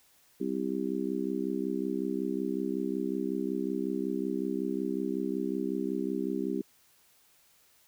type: harmonic tone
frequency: 65.41 Hz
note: C2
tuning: in tune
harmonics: 3 / 4 / 5 / 6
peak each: -36 / -34 / -34 / -35 dBFS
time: 0.4-6.62 s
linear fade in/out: 10 ms
effects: white hiss -64 dBFS RMS until 7.87 s